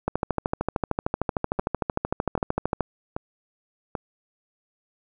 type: two click trains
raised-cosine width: 1 ms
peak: -9 / -14 dBFS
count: 37 / 4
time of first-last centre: 0.08-2.807 / 1.59-3.952 s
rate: 13.2 / 1.27 Hz
effects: none